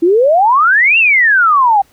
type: exponential two-way sweep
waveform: sine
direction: up then down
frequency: 321.8 to 2794 to 769 Hz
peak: -6 dBFS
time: 0.02-1.82 s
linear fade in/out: 10 ms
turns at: 0.98 s
effects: pink hiss -51 dBFS RMS until 1.92 s